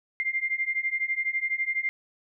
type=beating tone pair; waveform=sine; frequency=2092 / 2104 Hz; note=C7 / C7; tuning=-1 / +9 cents; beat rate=12 Hz; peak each=-29 / -28 dBFS; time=0.2-1.89 s; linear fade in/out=0 ms; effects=none